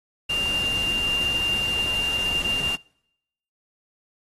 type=tone in noise; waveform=sine; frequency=2794 Hz; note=F7; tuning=in tune; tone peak=-22 dBFS; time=0.29-2.76 s; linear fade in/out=10 ms; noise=pink; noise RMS=-34 dBFS; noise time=0.29-2.76 s; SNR=+9 dB; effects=noise-tail reverb RT60 0.8 s tail -25 dB re dry + AAC 32 kbps